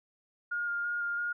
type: tone with vibrato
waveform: sine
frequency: 1416 Hz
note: F6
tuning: 23 cents sharp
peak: -30 dBFS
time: 0.51-1.33 s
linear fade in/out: 10 ms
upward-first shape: square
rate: 3 Hz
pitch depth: 11 cents each way
effects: none